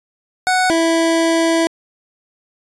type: tone pair in turn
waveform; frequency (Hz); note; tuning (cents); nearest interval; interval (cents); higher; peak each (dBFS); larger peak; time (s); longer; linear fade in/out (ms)
25% pulse; 740 / 329.6; F#5 / E4; 0 / 0; octave + major second; 1400; first; -9; neither; 0.47-0.7 / 0.7-1.67; second; 0
effects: resampled to 24000 Hz